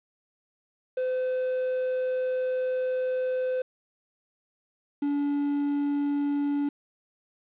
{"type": "tone pair in turn", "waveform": "triangle", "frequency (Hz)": [511, 286.8], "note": ["C5", "D4"], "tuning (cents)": [-41, -41], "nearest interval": "minor seventh", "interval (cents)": 1000, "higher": "first", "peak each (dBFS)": [-23, -22], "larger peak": "second", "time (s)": [[0.97, 3.62], [5.02, 6.69]], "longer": "first", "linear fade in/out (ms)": 5, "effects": ["resampled to 8000 Hz", "9-bit"]}